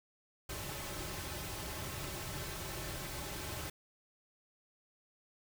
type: noise with comb filter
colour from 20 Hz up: pink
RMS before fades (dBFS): -42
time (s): 0.49-3.7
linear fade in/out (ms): 5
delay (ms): 4.2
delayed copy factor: -0.65
effects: none